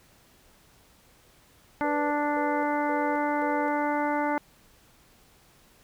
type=harmonic tone; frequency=293.7 Hz; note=D4; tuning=in tune; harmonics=1 / 2 / 3 / 4 / 5 / 6 / 7; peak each=-29 / -31 / -28 / -37 / -35 / -42 / -38 dBFS; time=1.81-4.38 s; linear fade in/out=0 ms
type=tone with tremolo; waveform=sine; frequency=493.9 Hz; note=B4; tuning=in tune; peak=-33 dBFS; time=1.84-3.85 s; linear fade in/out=5 ms; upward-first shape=square; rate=1.9 Hz; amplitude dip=80%
effects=pink hiss -59 dBFS RMS until 5.83 s